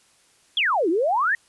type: exponential two-way sweep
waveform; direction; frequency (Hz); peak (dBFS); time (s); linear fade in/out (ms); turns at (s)
sine; down then up; 3497 to 309.5 to 1912; -18; 0.57-1.35; 2; 0.89
effects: white hiss -59 dBFS RMS until 1.48 s + resampled to 24000 Hz